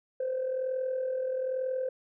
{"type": "tone with amplitude modulation", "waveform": "sine", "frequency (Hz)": 517, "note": "C5", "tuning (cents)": -21, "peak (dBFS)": -25, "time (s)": [0.2, 1.89], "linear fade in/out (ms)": 5, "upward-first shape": "sine", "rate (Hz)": 41.1, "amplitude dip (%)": 55, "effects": ["tanh soft clip ceiling -24 dBFS"]}